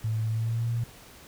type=tone with pitch glide; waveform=sine; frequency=110.6 to 117.18 Hz; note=A2 to A#2; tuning=+9 to +9 cents; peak=-25 dBFS; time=0.04-0.84 s; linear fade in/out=5 ms; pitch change=+100 cents; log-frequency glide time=0.29-0.69 s; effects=pink hiss -50 dBFS RMS until 1.27 s